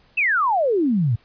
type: exponential sweep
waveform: sine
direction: down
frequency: 2725 to 105.4 Hz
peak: -16 dBFS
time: 0.17-1.16 s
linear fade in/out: 10 ms
effects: pink hiss -57 dBFS RMS until 1.24 s + resampled to 11025 Hz